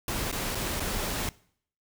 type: noise with dropouts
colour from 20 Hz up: pink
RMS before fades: -31 dBFS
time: 0.08-1.29 s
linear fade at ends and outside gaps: 1 ms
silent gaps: 0.315-0.326 / 0.548-0.553 / 0.798-0.803 s
effects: noise-tail reverb RT60 0.6 s tail -22 dB re dry